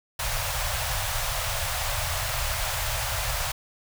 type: band-stop noise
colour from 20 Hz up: pink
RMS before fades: -28 dBFS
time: 0.19-3.52 s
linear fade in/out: 5 ms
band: 130 to 560 Hz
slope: 48 dB/octave
effects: none